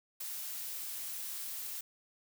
blue noise with ADSR envelope, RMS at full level -39 dBFS, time 0.2-1.81 s, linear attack 8 ms, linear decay 7 ms, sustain -2 dB, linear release 4 ms, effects none

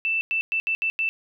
sine tone bursts at uneven times, 2658 Hz, E7, 14 cents sharp, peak -21 dBFS, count 6, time 0.05-0.21 / 0.31-0.41 / 0.52-0.6 / 0.67-0.75 / 0.82-0.9 / 0.99-1.09 s, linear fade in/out 0 ms, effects none

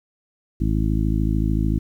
harmonic tone, 53.5 Hz, A1, 48 cents flat, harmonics 1 / 2 / 3 / 4 / 5 / 6, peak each -21 / -24 / -26 / -27 / -28 / -29 dBFS, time 0.6-1.79 s, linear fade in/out 10 ms, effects 9-bit

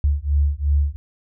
sine beating tone pair, 70.8 / 73.6 Hz, C#2 / D2, +37 / +4 cents, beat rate 2.8 Hz, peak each -19 dBFS, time 0.04-0.96 s, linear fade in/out 0 ms, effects none

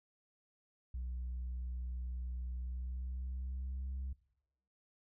sine tone with pitch glide, 61.9 to 65.96 Hz, B1 to C2, +5 to +15 cents, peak -36 dBFS, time 0.94-4.13 s, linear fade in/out 5 ms, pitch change +110 cents, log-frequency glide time 2.57-3.93 s, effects noise-tail reverb RT60 0.8 s tail -22 dB re dry + tanh soft clip ceiling -36 dBFS

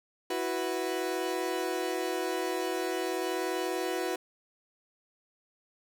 30% pulse chord, E suspended second, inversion none, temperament equal, 329.6 / 370 / 493.9 Hz, E4 / F#4 / B4, 0 / 0 / 0 cents, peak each -33 / -30 / -33 dBFS, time 0.3-4.16 s, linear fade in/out 5 ms, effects none

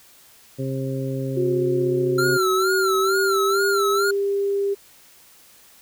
harmonic tone, 133.5 Hz, C3, 35 cents sharp, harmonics 1 / 2 / 3 / 4, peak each -26 / -29 / -31 / -32 dBFS, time 0.58-2.38 s, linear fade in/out 20 ms
sine tone with pitch glide, 363.8 to 399 Hz, F#4 to G4, -29 to +31 cents, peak -19 dBFS, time 1.36-4.75 s, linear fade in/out 20 ms, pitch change +160 cents, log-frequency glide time 1.84-3.83 s
square tone with vibrato, 1360 Hz, F6, 46 cents flat, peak -21 dBFS, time 2.18-4.11 s, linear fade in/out 5 ms, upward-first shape sine, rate 2.2 Hz, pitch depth 97 cents each way
effects white hiss -51 dBFS RMS until 5.81 s

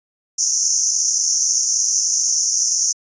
white band-pass noise, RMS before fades -18 dBFS, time 0.38-2.93 s, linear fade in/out 10 ms, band 5600 to 6700 Hz, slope 96 dB/octave, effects resampled to 16000 Hz

